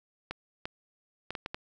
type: clicks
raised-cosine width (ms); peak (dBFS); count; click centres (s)
0.3; -19; 6; 0.31 / 0.655 / 1.306 / 1.352 / 1.461 / 1.545
effects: none